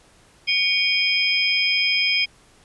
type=tone cluster; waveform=sine; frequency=2257 / 2443 / 3204 / 5060 Hz; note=C#7 / D#7 / G7 / D#8; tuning=+31 / -32 / +37 / +28 cents; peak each=-23 dBFS; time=0.47-2.26 s; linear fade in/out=20 ms; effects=pink hiss -54 dBFS RMS until 2.64 s + resampled to 24000 Hz